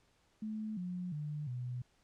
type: tone with pitch steps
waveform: sine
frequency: 216.1 / 179.63 / 149.32 / 124.12 Hz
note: A3 / F3 / D3 / B2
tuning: -31 / +49 / +29 / +9 cents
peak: -37 dBFS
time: 0.42-1.82 s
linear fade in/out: 5 ms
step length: 350 ms
effects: pink hiss -72 dBFS RMS until 2.03 s + low-pass 8000 Hz 12 dB/octave